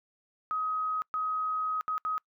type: tone bursts at uneven times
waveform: sine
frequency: 1263 Hz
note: D#6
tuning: 26 cents sharp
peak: -28 dBFS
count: 4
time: 0.51-1.02 / 1.14-1.81 / 1.88-1.98 / 2.05-2.18 s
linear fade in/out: 0 ms
effects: noise-tail reverb RT60 0.1 s tail -26 dB re dry